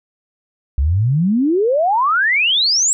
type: exponential sweep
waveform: sine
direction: up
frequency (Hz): 63.8 to 7902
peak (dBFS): -12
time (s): 0.78-2.93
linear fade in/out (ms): 0
effects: none